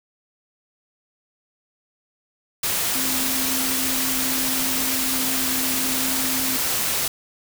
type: tone in noise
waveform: sine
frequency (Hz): 261.6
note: C4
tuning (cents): 0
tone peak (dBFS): -29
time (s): 2.95-6.57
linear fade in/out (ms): 5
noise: white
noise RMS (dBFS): -23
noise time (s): 2.63-7.08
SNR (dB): -9
effects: none